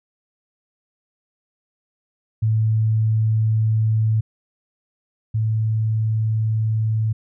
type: tone pair in turn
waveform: sine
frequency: 110 / 110 Hz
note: A2 / A2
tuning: 0 / 0 cents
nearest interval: unison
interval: 0 cents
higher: neither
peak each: -15 / -17 dBFS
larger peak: first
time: 2.42-4.21 / 5.34-7.13 s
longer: neither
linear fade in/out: 10 ms
effects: none